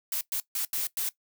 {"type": "noise bursts at uneven times", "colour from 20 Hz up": "blue", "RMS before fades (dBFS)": -30, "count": 5, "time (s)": [[0.12, 0.21], [0.32, 0.4], [0.55, 0.65], [0.73, 0.87], [0.97, 1.09]], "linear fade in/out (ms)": 2, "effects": ["noise-tail reverb RT60 0.1 s tail -18 dB re dry"]}